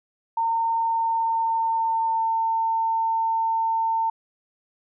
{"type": "tone with pitch glide", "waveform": "sine", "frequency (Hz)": [912, 900], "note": ["A#5", "A5"], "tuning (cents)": [-38, 39], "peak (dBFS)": -20, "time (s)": [0.37, 4.1], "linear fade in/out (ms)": 5, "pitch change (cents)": -23, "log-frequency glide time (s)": [0.75, 2.35], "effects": []}